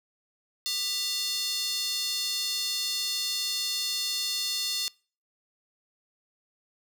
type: tone with high-pass filter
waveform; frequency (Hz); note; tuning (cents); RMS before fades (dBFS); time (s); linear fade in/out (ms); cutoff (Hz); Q
square; 396.7; G4; +21; -30; 0.66-4.88; 0; 4200; 3.3
effects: noise-tail reverb RT60 0.4 s tail -25 dB re dry